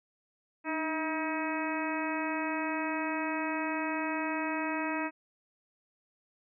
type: harmonic tone with a mistuned harmonic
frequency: 318.5 Hz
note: D#4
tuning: 41 cents sharp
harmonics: 1 / 2 / 3 / 4 / 5 / 6 / 7 / 8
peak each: -34 / -39 / -37 / -41 / -41 / -41 / -44 / -40 dBFS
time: 0.64-5.11 s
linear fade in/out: 50 ms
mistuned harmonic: 1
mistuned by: -61 cents
effects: none